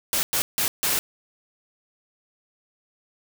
white noise bursts at uneven times, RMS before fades -23 dBFS, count 4, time 0.13-0.23 / 0.33-0.42 / 0.58-0.68 / 0.83-0.99 s, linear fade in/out 0 ms, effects none

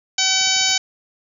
harmonic tone, 761 Hz, F#5, 48 cents sharp, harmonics 1 / 2 / 3 / 4 / 5 / 6 / 7 / 8 / 9, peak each -29 / -28 / -24 / -23 / -24 / -23 / -24 / -24 / -23 dBFS, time 0.18-0.78 s, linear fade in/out 5 ms
clicks, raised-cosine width 2 ms, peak -30 dBFS, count 4, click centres 0.413 / 0.473 / 0.565 / 0.613 s
pink noise with exponential growth, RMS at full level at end -37 dBFS, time 0.56-0.72 s, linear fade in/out 5 ms, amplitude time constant 34 ms
effects none

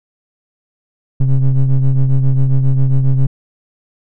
triangle ring-modulated tone, 67.9 Hz, C#2, 35 cents flat, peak -3 dBFS, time 1.2-3.27 s, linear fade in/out 10 ms, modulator 64.2 Hz, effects none

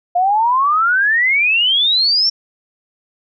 sine exponential sweep, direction up, 696 to 5540 Hz, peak -11 dBFS, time 0.15-2.3 s, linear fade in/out 10 ms, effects none

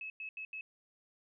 sine tone bursts at uneven times, 2586 Hz, E7, 34 cents flat, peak -40 dBFS, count 4, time 0.01-0.1 / 0.2-0.29 / 0.37-0.45 / 0.53-0.61 s, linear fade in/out 2 ms, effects none

